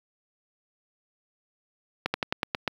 slowing click train, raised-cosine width 0.3 ms, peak -9 dBFS, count 7, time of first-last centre 2.06-2.677 s, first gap 80 ms, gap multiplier 1.1, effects high-pass 100 Hz 12 dB/octave + 8-bit

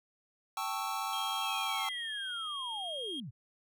square chord, A dominant seventh, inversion third, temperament equal, 784 / 880 / 1108.7 / 1318.5 Hz, G5 / A5 / C#6 / E6, 0 / 0 / 0 / 0 cents, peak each -40 dBFS, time 0.57-1.89 s, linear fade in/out 2 ms
triangle tone, 3240 Hz, G#7, 43 cents flat, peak -36 dBFS, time 1.13-3.2 s, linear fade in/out 2 ms
sine linear sweep, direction down, 2701 to 95 Hz, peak -40 dBFS, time 1.41-3.31 s, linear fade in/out 20 ms
effects none

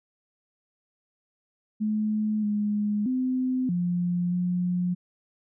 sine tone with pitch steps, 213.9 / 208.2 / 256.2 / 176.2 / 178.6 Hz, A3 / G#3 / C4 / F3 / F3, -49 / +5 / -36 / +16 / +39 cents, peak -23 dBFS, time 1.8-4.95 s, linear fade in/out 20 ms, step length 630 ms, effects none

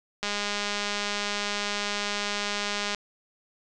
click train, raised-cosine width 0.2 ms, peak -12 dBFS, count 558, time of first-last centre 0.23-2.947 s, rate 205 Hz, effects resampled to 22050 Hz

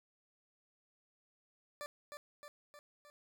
20% pulse tone with echo, 587 Hz, D5, 1 cent flat, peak -37 dBFS, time 1.81-1.86 s, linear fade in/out 0 ms, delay 310 ms, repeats 4, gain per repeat -4 dB, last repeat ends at 3.1 s, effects none

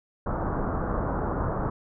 pink low-pass noise, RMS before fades -28 dBFS, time 0.26-1.7 s, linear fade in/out 5 ms, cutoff 1400 Hz, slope 48 dB/octave, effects none

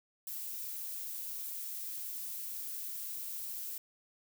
violet noise, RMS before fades -41 dBFS, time 0.27-3.78 s, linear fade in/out 2 ms, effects none

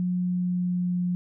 sine tone with pitch glide, 180 to 178.24 Hz, F#3 to F3, -47 to +36 cents, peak -23 dBFS, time 0-1.15 s, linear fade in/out 0 ms, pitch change -17 cents, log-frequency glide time 0.17-1.03 s, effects none

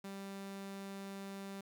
sawtooth tone, 196.3 Hz, G3, 3 cents sharp, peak -40 dBFS, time 0.04-1.61 s, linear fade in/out 5 ms, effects 11-bit

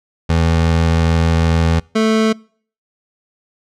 25% pulse tone pair in turn, 82.41 / 220 Hz, E2 / A3, 0 / 0 cents, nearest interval octave + perfect fourth, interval 1700 cents, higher second, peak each -8 dBFS, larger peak neither, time 0.29-1.8 / 1.95-2.33 s, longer first, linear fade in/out 10 ms, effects noise-tail reverb RT60 0.5 s tail -26 dB re dry + low-pass 6000 Hz 12 dB/octave

